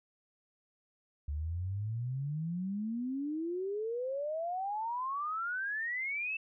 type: exponential sweep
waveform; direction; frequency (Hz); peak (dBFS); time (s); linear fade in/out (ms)
sine; up; 70.8 to 2674; -33; 1.28-6.37; 5
effects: none